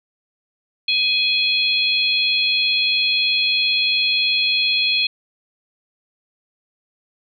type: harmonic tone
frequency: 837 Hz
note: G#5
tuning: 13 cents sharp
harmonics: 3 / 4 / 5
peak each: -20 / -20 / -20 dBFS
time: 0.88-5.07 s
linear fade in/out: 5 ms
effects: none